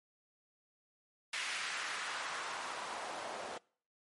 white noise with band-pass filter sweep, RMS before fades -41 dBFS, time 1.33-3.58 s, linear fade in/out 5 ms, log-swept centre 2100 to 590 Hz, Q 1.4, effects noise-tail reverb RT60 0.5 s tail -25 dB re dry + MP3 48 kbps

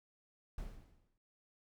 brown noise with exponential decay, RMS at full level -42 dBFS, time 0.58-1.18 s, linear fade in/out 2 ms, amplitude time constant 130 ms, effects none

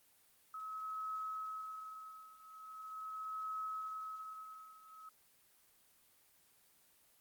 sine tone with tremolo, 1284 Hz, E6, 46 cents flat, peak -38 dBFS, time 0.54-5.09 s, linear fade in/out 2 ms, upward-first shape triangle, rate 0.41 Hz, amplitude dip 90%, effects white hiss -69 dBFS RMS until 7.2 s + Opus 24 kbps

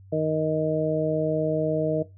harmonic tone, 156.3 Hz, D#3, 8 cents sharp, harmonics 1 / 2 / 3 / 4, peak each -28 / -29 / -26 / -26 dBFS, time 0.12-2.03 s, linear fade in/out 10 ms, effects noise-tail reverb RT60 0.2 s tail -17 dB re dry + added 96 Hz sine -46 dBFS peak until 2.17 s

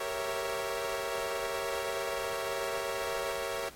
sawtooth chord, G diminished seventh, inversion none, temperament equal, 392 / 466.2 / 554.4 / 659.3 Hz, G4 / Bb4 / Db5 / Fb5, 0 / 0 / 0 / 0 cents, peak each -37 / -34 / -33 / -36 dBFS, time 0-3.69 s, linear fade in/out 5 ms, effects pink hiss -52 dBFS RMS until 3.75 s + AAC 48 kbps

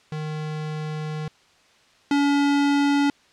square tone pair in turn, 154 / 284.4 Hz, D#3 / C#4, -17 / +45 cents, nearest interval major seventh, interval 1062 cents, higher second, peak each -28 / -18 dBFS, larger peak second, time 0.12-1.28 / 2.11-3.1 s, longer first, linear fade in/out 2 ms, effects white hiss -57 dBFS RMS until 3.32 s + low-pass 5000 Hz 12 dB/octave

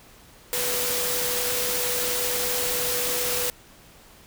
sine tone in noise, 492.1 Hz, B4, 6 cents flat, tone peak -31 dBFS, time 0.53-3.5 s, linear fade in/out 0 ms, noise white, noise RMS -26 dBFS, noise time 0.53-3.5 s, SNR -8 dB, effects pink hiss -51 dBFS RMS until 4.26 s

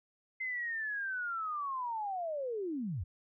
sine linear sweep, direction down, 2081 to 70.4 Hz, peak -34 dBFS, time 0.4-3.04 s, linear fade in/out 10 ms, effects none

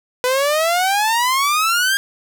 sawtooth exponential sweep, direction up, 494.7 to 1627 Hz, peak -11 dBFS, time 0.24-1.97 s, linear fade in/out 0 ms, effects none

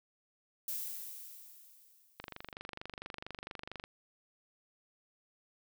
violet noise with exponential decay, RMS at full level -37 dBFS, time 0.68-2.52 s, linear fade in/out 2 ms, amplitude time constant 400 ms
click train, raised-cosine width 0.3 ms, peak -26 dBFS, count 41, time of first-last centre 2.2-3.839 s, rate 24.4 Hz
effects none

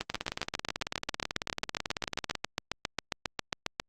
two click trains, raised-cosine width 0.2 ms, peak -14 / -12 dBFS, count 42 / 29, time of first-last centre 0.1-2.353 / 0.01-3.799 s, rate 18.2 / 7.39 Hz, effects Opus 32 kbps

